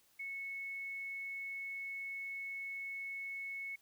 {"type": "tone", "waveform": "sine", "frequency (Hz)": 2202, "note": "C#7", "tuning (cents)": -12, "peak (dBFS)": -40, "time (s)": [0.19, 3.76], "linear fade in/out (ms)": 10, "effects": ["white hiss -70 dBFS RMS until 3.81 s"]}